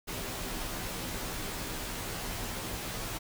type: noise with comb filter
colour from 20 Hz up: pink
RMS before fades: -37 dBFS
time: 0.07-3.19 s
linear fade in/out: 20 ms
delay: 14 ms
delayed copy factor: -0.75
effects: none